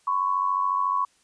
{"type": "tone pair together", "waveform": "sine", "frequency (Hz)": [1013, 1107], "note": ["B5", "C#6"], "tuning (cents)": [44, -3], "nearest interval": "major second", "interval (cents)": 153, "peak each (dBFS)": [-26, -23], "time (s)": [0.07, 1.05], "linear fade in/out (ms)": 5, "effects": ["white hiss -63 dBFS RMS until 1.23 s", "resampled to 22050 Hz"]}